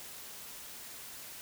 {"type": "silence", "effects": ["white hiss -47 dBFS RMS until 1.41 s"]}